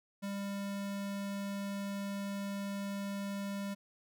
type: tone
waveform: square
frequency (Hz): 199.3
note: G3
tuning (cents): +29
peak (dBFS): -37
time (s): 0.22-3.75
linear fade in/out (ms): 20
effects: none